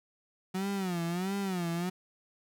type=tone with vibrato; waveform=35% pulse; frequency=183.1 Hz; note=F#3; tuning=18 cents flat; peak=-29 dBFS; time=0.54-1.9 s; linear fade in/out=10 ms; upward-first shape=sine; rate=1.5 Hz; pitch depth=150 cents each way; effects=none